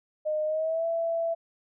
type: tone with pitch glide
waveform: sine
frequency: 614 to 665.7 Hz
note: D#5 to E5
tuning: -23 to +17 cents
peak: -25 dBFS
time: 0.25-1.35 s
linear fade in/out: 20 ms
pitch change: +140 cents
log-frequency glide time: 0.45-0.86 s
effects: none